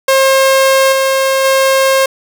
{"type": "tone with level steps", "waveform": "sawtooth", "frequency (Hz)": 535, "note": "C5", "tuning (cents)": 38, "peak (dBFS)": [-3, -6, -4], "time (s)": [0.08, 2.06], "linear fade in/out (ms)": 5, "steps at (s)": [0.92, 1.44], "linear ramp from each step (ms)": 5, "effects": []}